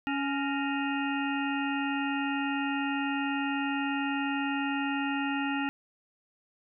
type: harmonic tone with a mistuned harmonic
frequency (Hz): 279.1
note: C#4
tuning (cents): +12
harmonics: 1 / 3 / 5 / 7 / 9 / 10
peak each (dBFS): -30 / -35 / -37 / -38 / -40 / -40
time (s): 0.07-5.69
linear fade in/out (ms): 0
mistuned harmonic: 7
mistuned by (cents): -89
effects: none